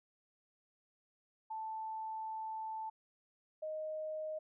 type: tone pair in turn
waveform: sine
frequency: 880 / 622.3 Hz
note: A5 / D#5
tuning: 0 / 0 cents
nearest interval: tritone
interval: 600 cents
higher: first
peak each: -39 / -38 dBFS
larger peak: second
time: 1.5-2.9 / 3.62-4.39 s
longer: first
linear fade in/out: 10 ms
effects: none